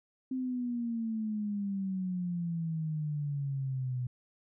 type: exponential sweep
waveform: sine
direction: down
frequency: 261.6 to 123.47 Hz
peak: -31 dBFS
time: 0.31-4.07 s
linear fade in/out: 5 ms
effects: none